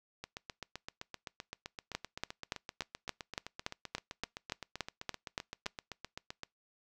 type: two click trains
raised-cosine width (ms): 0.2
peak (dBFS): -17 / -24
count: 14 / 49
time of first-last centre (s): 1.95-5.664 / 0.24-6.434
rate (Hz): 3.5 / 7.75
effects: noise-tail reverb RT60 0.2 s tail -25 dB re dry